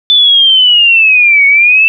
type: linear two-way sweep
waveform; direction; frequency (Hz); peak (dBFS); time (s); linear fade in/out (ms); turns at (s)
sine; down then up; 3520 to 2211 to 2666; -3; 0.1-1.88; 0; 1.46
effects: none